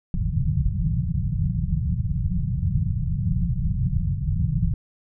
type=low-pass noise; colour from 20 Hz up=white; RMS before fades=-23 dBFS; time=0.14-4.74 s; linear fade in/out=2 ms; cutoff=180 Hz; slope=96 dB/octave; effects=none